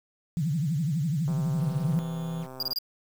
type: tone with vibrato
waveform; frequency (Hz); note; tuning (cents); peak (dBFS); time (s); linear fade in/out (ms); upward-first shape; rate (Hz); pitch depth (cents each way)
sine; 154.1; D#3; -16; -24; 0.37-1.99; 0; triangle; 12; 280
type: click train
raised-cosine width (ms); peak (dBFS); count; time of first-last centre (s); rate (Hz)
1; -29; 189; 1.28-2.726; 130
type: tone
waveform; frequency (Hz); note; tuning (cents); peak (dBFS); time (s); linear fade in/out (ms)
triangle; 164.81; E3; 0; -28; 1.57-2.47; 50
type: tone bursts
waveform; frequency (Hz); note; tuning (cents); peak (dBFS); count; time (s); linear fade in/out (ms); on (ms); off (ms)
square; 4831; D8; +48; -27; 4; 2.6-2.787; 2; 28; 25
effects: 8-bit